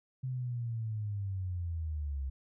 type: linear sweep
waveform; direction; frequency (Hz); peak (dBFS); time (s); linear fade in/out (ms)
sine; down; 130.81 to 65.5; -33; 0.23-2.3; 10
effects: none